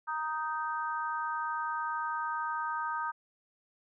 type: chord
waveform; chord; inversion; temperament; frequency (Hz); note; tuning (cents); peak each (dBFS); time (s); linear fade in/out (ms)
sine; Eb major; second; just; 933.4 / 1244.5 / 1555.6; Bb5 / Eb6 / G6; +2 / 0 / -14; -35 / -35 / -38; 0.07-3.12; 20
effects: none